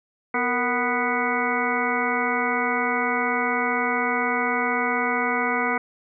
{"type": "harmonic tone with a mistuned harmonic", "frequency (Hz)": 246.9, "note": "B3", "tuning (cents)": 0, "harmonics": [1, 2, 3, 4, 5, 6, 8, 9], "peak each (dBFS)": [-29, -29, -29, -29, -29, -29, -29, -29], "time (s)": [0.34, 5.78], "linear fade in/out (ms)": 5, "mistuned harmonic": 2, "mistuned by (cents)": -90, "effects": []}